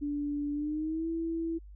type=tone with pitch glide; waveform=sine; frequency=290.3 to 329.6 Hz; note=D4 to E4; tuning=-20 to 0 cents; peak=-30 dBFS; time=0.01-1.59 s; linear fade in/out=20 ms; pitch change=+220 cents; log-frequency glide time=0.53-1.08 s; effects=added 50 Hz sine -46 dBFS peak until 1.75 s